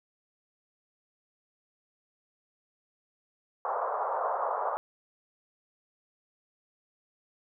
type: band-pass noise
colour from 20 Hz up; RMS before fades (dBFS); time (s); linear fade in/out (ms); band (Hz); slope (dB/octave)
white; -31; 3.65-4.77; 0; 490 to 1200; 48
effects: none